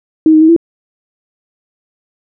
sine tone with pitch steps, 315.9 / 311.8 / 318.5 / 334.6 Hz, D#4 / D#4 / D#4 / E4, +26 / +4 / +41 / +26 cents, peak -3 dBFS, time 0.26-0.564 s, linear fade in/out 2 ms, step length 76 ms, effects none

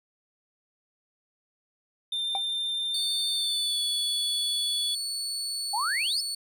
triangle tone with pitch glide, 3594 to 3428 Hz, A7 to A7, +36 to -46 cents, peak -26 dBFS, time 2.12-4.95 s, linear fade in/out 5 ms, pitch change -82 cents, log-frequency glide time 3.35-3.8 s
triangle tone with exponential decay, 784 Hz, G5, in tune, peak -23 dBFS, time 2.35-2.43 s, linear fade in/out 1 ms, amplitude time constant 16 ms
30% pulse tone, 4435 Hz, C#8, in tune, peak -27 dBFS, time 2.94-6.35 s, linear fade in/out 5 ms
sine exponential sweep, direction up, 780 to 5430 Hz, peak -26 dBFS, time 5.73-6.21 s, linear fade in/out 10 ms
effects none

